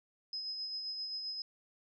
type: tone with tremolo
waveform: sine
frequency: 5080 Hz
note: D#8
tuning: 35 cents sharp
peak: -36 dBFS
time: 0.33-1.42 s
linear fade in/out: 2 ms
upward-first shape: sine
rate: 7.6 Hz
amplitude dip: 35%
effects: none